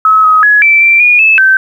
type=tone with pitch steps; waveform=sine; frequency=1287 / 1265 / 1684 / 2329 / 2350 / 2442 / 2612 / 1548 Hz; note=E6 / D#6 / G#6 / D7 / D7 / D#7 / E7 / G6; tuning=-42 / +28 / +24 / -15 / +1 / -33 / -17 / -22 cents; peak=-3 dBFS; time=0.05-1.57 s; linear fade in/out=2 ms; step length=190 ms; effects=7-bit